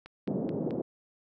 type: click train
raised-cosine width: 0.3 ms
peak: -30 dBFS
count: 4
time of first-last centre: 0.06-0.708 s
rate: 4.63 Hz
type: band-pass noise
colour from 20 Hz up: pink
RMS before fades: -32 dBFS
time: 0.27-0.82 s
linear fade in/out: 10 ms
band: 170 to 520 Hz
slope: 24 dB/octave
effects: none